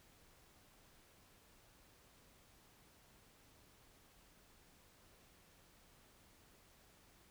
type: silence
effects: pink hiss -67 dBFS RMS until 7.3 s

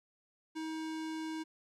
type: tone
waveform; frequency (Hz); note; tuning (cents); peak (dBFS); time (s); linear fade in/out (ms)
square; 317.5; D#4; +35; -38; 0.55-1.44; 20
effects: low-pass 8000 Hz 12 dB/octave + 13-bit

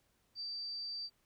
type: tone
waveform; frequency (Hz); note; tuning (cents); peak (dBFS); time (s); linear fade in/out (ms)
sine; 4655; D8; -16; -39; 0.35-1.1; 50
effects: pink hiss -75 dBFS RMS until 1.25 s

